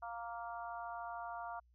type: harmonic tone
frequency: 233.1 Hz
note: A#3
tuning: in tune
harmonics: 3 / 4 / 5 / 6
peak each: -45 / -47 / -49 / -51 dBFS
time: 0.02-1.6 s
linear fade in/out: 10 ms
effects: added 60 Hz sine -66 dBFS peak until 1.74 s